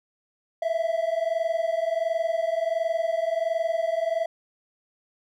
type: tone pair together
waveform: triangle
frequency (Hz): 650 / 671.4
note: E5 / E5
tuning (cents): -24 / +32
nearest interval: minor second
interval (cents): 56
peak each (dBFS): -24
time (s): 0.62-4.26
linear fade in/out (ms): 5
effects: none